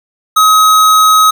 square tone, 1270 Hz, D#6, 35 cents sharp, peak -5 dBFS, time 0.36-1.31 s, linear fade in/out 10 ms, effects none

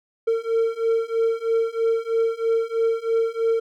triangle beating tone pair, 453.2 / 456.3 Hz, A#4 / A#4, -49 / -37 cents, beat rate 3.1 Hz, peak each -21 / -20 dBFS, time 0.27-3.6 s, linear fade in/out 10 ms, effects none

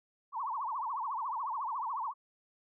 sine tone with vibrato, 1000 Hz, B5, 21 cents sharp, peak -33 dBFS, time 0.32-2.14 s, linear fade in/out 50 ms, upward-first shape triangle, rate 14 Hz, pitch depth 280 cents each way, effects none

